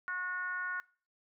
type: tone with frequency modulation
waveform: sine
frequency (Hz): 1455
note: F#6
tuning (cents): -29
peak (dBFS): -34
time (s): 0.08-0.8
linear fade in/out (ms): 0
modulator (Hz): 363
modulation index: 0.77
effects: noise-tail reverb RT60 0.4 s tail -23 dB re dry